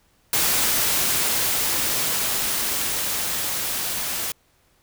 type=noise with level ramp; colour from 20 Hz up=white; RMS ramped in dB=-20 to -27 dBFS; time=0.33-4.32 s; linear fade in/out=2 ms; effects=pink hiss -62 dBFS RMS until 4.82 s